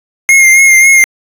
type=tone with vibrato; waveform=square; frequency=2132 Hz; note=C7; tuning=32 cents sharp; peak=-3 dBFS; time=0.29-1.04 s; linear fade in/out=0 ms; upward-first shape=sine; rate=3.7 Hz; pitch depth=32 cents each way; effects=resampled to 32000 Hz